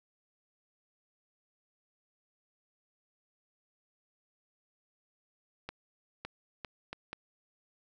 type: accelerating click train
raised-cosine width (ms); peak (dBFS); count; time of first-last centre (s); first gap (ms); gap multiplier
0.3; -23; 5; 5.69-7.13; 560; 0.71
effects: none